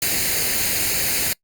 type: noise with comb filter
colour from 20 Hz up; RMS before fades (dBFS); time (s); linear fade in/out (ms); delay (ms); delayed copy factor
white; -21; 0.02-1.33; 2; 0.44; +0.6
effects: noise-tail reverb RT60 0.1 s tail -25 dB re dry + Opus 48 kbps